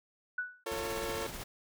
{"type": "tone with exponential decay", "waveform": "sine", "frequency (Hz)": 1480, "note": "F#6", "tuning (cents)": 0, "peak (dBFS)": -29, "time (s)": [0.38, 0.64], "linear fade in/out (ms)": 5, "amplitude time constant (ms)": 55}
{"type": "chord", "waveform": "sawtooth", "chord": "F augmented", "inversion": "none", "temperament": "equal with one note detuned", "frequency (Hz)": [349.2, 448.7, 554.4], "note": ["F4", "A4", "C#5"], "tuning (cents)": [0, 34, 0], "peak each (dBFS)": [-38, -34, -36], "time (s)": [0.66, 1.27], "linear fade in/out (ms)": 5}
{"type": "noise with tremolo", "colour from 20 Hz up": "pink", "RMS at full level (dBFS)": -41, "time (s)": [0.71, 1.44], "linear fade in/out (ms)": 10, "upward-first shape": "sine", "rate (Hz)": 16, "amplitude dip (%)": 40}
{"effects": []}